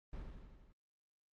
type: noise with echo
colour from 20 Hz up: brown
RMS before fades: -45 dBFS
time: 0.13-0.22 s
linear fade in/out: 2 ms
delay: 84 ms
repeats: 6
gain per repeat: -3 dB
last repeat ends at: 0.724 s
effects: low-pass 4000 Hz 12 dB/octave + Opus 24 kbps